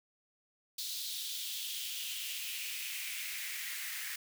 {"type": "noise with high-pass filter sweep", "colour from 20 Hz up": "white", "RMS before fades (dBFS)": -40, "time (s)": [0.78, 4.16], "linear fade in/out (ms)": 5, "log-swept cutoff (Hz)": [4000, 1800], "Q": 3.5, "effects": []}